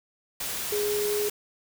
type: tone in noise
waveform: sine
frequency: 415.8 Hz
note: G#4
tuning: 2 cents sharp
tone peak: -25 dBFS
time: 0.72-1.29 s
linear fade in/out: 5 ms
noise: white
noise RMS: -32 dBFS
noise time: 0.4-1.3 s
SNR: +4 dB
effects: none